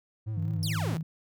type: tone with vibrato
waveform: triangle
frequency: 103.5 Hz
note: G#2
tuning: 5 cents flat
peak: -28 dBFS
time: 0.26-0.96 s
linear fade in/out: 20 ms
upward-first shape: sine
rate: 5 Hz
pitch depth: 110 cents each way
type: tone with tremolo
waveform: sine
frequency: 160 Hz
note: D#3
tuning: 49 cents sharp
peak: -29 dBFS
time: 0.37-1.03 s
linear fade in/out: 5 ms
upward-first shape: square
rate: 18 Hz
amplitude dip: 30%
type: exponential sweep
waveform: sawtooth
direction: down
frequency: 5610 to 147.9 Hz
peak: -30 dBFS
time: 0.63-0.97 s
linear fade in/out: 0 ms
effects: none